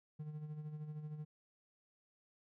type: tone with tremolo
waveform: triangle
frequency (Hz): 151.9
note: D#3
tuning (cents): -41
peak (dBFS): -39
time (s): 0.19-1.25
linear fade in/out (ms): 10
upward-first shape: sine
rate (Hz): 13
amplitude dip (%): 55
effects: none